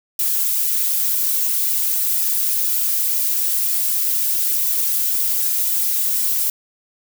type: noise with flanger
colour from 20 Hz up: violet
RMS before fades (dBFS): -19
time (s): 0.19-6.5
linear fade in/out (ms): 2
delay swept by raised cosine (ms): 2 to 4.4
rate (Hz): 2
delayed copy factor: +0.85
effects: none